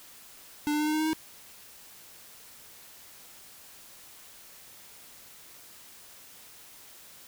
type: tone with pitch steps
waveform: square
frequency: 296.2 / 299.5 / 302.8 / 306.1 / 309.5 / 312.9 / 316.4 Hz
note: D4 / D4 / D#4 / D#4 / D#4 / D#4 / D#4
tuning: +15 / +34 / -47 / -28 / -9 / +10 / +29 cents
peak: -26 dBFS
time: 0.67-1.132 s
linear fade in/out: 0 ms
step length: 66 ms
effects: white hiss -51 dBFS RMS until 7.27 s